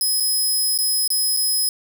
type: tone with dropouts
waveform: 15% pulse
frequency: 5100 Hz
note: D#8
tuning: 42 cents sharp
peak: -12 dBFS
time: 0.01-1.69 s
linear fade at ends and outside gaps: 1 ms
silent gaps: 0.201-0.205 / 0.778-0.787 / 1.077-1.103 / 1.366-1.371 s
effects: 7-bit